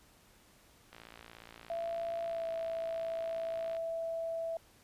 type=click train; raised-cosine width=0.3 ms; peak=-34 dBFS; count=163; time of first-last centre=0.93-3.767 s; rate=57.1 Hz
type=tone with pitch glide; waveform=sine; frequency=672 to 659.7 Hz; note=E5 to E5; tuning=+33 to +1 cents; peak=-34 dBFS; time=1.7-4.57 s; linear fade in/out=2 ms; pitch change=-32 cents; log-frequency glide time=2.24-2.48 s
effects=pink hiss -63 dBFS RMS until 4.83 s + resampled to 32000 Hz